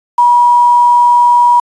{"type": "tone with quantisation", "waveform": "sine", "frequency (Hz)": 965, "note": "B5", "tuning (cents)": -40, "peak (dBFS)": -4, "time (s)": [0.18, 1.6], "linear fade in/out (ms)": 5, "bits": 5, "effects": ["resampled to 22050 Hz"]}